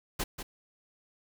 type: noise with echo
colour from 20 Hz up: pink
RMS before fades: -31 dBFS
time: 0.19-0.24 s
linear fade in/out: 10 ms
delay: 190 ms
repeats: 1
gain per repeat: -8 dB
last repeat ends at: 0.43 s
effects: none